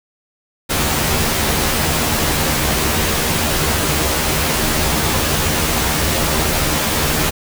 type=noise with comb filter; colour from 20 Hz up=pink; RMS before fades=-17 dBFS; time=0.69-7.31 s; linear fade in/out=20 ms; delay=13 ms; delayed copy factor=+0.7; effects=none